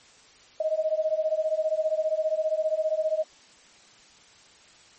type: beating tone pair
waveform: sine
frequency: 620 / 635 Hz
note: D#5 / D#5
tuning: -6 / +35 cents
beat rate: 15 Hz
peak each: -26 dBFS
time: 0.6-3.24 s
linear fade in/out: 5 ms
effects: white hiss -54 dBFS RMS until 4.98 s + MP3 32 kbps